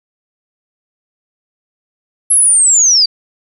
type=linear sweep; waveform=sine; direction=down; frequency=11175 to 4578 Hz; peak=-6 dBFS; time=2.3-3.06 s; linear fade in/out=10 ms; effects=none